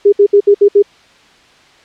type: tone bursts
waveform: sine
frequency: 405.7 Hz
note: G#4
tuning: 41 cents flat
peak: -3 dBFS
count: 6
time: 0.05-0.825 s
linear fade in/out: 10 ms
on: 75 ms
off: 65 ms
effects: white hiss -45 dBFS RMS until 1.84 s + low-pass 4000 Hz 12 dB/octave